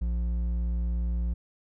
sine tone with hard clipping, 58.5 Hz, A#1, 7 cents sharp, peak -27 dBFS, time 0.01-1.34 s, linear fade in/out 10 ms, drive 6 dB, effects none

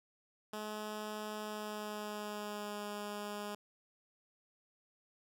10% pulse tone with pitch glide, 212.7 to 206.8 Hz, G#3 to G#3, +42 to -7 cents, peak -32 dBFS, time 0.53-3.55 s, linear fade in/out 5 ms, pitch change -49 cents, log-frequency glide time 1.41-2.86 s, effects none

